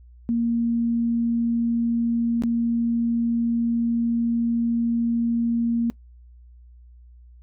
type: tone with dropouts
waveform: sine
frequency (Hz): 233.4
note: A#3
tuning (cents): +2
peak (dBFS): -19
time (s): 0.29-5.9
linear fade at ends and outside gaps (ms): 0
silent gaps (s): 2.422-2.436
effects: noise-tail reverb RT60 0.1 s tail -21 dB re dry + added 60 Hz sine -45 dBFS peak until 7.42 s